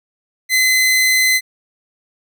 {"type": "tone", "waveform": "sawtooth", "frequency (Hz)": 2040, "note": "C7", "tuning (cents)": -44, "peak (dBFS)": -8, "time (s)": [0.49, 1.41], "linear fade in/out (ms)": 50, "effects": []}